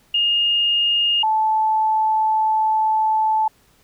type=tone pair in turn; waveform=sine; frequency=2839 / 872.3 Hz; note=F7 / A5; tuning=+28 / -15 cents; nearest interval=octave + minor sixth; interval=2043 cents; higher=first; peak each=-15 dBFS; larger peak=neither; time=0.14-1.23 / 1.23-3.48 s; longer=second; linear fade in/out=5 ms; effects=pink hiss -57 dBFS RMS until 3.83 s

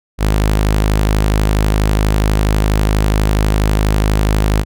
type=tone; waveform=sawtooth; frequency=52.2 Hz; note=G#1; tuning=10 cents sharp; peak=-7 dBFS; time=0.18-4.65 s; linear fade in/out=50 ms; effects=none

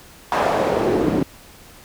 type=noise with band-pass filter sweep; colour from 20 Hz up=pink; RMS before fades=-19 dBFS; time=0.32-1.23 s; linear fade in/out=2 ms; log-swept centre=860 to 260 Hz; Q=2; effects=pink hiss -45 dBFS RMS until 1.84 s

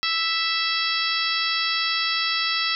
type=harmonic tone; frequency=659.3 Hz; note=E5; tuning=in tune; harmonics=2 / 3 / 4 / 5 / 6 / 7 / 8; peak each=-29 / -29 / -29 / -29 / -29 / -29 / -29 dBFS; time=0.03-2.75 s; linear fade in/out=0 ms; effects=none

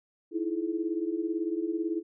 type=tone cluster; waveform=sine; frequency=317.2 / 335.2 / 425.7 Hz; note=D#4 / E4 / G#4; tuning=+33 / +29 / +43 cents; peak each=-33 / -30 / -37 dBFS; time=0.31-2.03 s; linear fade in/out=50 ms; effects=none

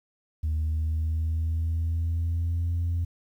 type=tone with pitch glide; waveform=sine; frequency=77.9 to 85.44 Hz; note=D#2 to F2; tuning=+3 to -37 cents; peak=-22 dBFS; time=0.43-3.05 s; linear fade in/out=10 ms; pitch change=+160 cents; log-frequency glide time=0.54-2.74 s; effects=tanh soft clip ceiling -22 dBFS + 10-bit

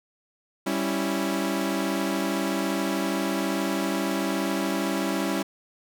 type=chord; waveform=sawtooth; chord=C# diminished; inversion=second; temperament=equal; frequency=196 / 277.2 / 329.6 Hz; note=G3 / C#4 / E4; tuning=0 / 0 / 0 cents; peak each=-25 dBFS; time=0.66-5.43 s; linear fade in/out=10 ms; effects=none

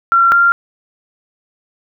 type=tone pair in turn; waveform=sine; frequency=1367 / 1387.7 Hz; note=F6 / F6; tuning=-37 / -11 cents; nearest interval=unison; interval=26 cents; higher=second; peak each=-7 dBFS; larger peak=neither; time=0.12-0.32 / 0.32-0.52 s; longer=neither; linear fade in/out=0 ms; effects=none

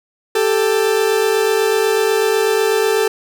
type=tone pair together; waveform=40% pulse; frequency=392.8 / 440.9 Hz; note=G4 / A4; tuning=+4 / +4 cents; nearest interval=major second; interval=200 cents; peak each=-17 / -14 dBFS; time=0.35-3.08 s; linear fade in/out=5 ms; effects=none

